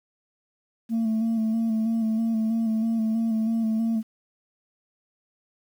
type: tone with vibrato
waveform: sine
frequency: 223.9 Hz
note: A3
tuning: 30 cents sharp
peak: -19 dBFS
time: 0.89-4.03 s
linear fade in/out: 50 ms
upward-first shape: square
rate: 3.1 Hz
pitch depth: 26 cents each way
effects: tanh soft clip ceiling -20 dBFS + 9-bit